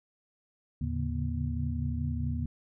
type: tone cluster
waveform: sine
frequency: 78.6 / 110.2 / 136.8 / 141.6 / 238.5 Hz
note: D#2 / A2 / C#3 / C#3 / A#3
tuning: +18 / +3 / -23 / +37 / +40 cents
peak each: -32 / -37 / -40 / -36 / -36 dBFS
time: 0.81-2.46 s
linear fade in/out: 5 ms
effects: none